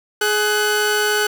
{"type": "tone pair together", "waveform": "sawtooth", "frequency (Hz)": [420, 1496.7], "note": ["G#4", "F#6"], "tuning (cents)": [19, 19], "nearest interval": "octave + minor seventh", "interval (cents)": 2200, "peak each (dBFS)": -15, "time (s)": [0.21, 1.27], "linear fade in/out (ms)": 5, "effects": []}